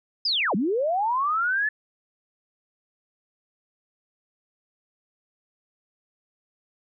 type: linear two-way sweep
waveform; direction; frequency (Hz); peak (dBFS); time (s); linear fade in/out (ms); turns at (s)
sine; down then up; 5180 to 174.61 to 1757; -21; 0.25-1.69; 5; 0.55
effects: none